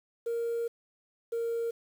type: tone pair in turn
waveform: sine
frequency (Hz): 466.2 / 463.6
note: A#4 / A#4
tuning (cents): 0 / -10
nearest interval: unison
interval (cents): 10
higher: first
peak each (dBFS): -27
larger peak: neither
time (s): 0.26-0.68 / 1.32-1.71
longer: first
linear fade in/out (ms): 10
effects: tanh soft clip ceiling -27 dBFS + 9-bit